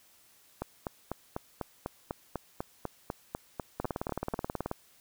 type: two click trains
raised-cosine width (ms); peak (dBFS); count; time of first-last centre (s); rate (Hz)
1; -19 / -18; 16 / 18; 0.62-4.342 / 3.8-4.714; 4.03 / 18.6
effects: white hiss -62 dBFS RMS until 5 s